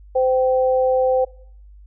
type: tone pair together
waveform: sine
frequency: 515 / 775.5 Hz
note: C5 / G5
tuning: -28 / -19 cents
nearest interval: perfect fifth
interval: 709 cents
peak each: -15 / -22 dBFS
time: 0.15-1.25 s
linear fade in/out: 10 ms
effects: noise-tail reverb RT60 0.6 s tail -22 dB re dry + added 50 Hz sine -41 dBFS peak until 1.86 s